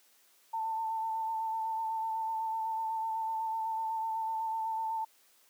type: tone with vibrato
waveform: sine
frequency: 891 Hz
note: A5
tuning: 22 cents sharp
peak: -31 dBFS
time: 0.53-5.05 s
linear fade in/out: 10 ms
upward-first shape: sine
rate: 8 Hz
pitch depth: 22 cents each way
effects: white hiss -65 dBFS RMS until 5.49 s + high-pass 300 Hz 12 dB/octave